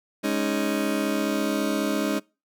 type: chord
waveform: 30% pulse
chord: Ab suspended fourth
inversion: none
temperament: just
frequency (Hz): 207.7 / 276.9 / 311.5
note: Ab3 / Db4 / Eb4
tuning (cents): 0 / -2 / +2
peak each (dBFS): -25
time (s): 0.23-2.2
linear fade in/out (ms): 20
effects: noise-tail reverb RT60 0.3 s tail -25 dB re dry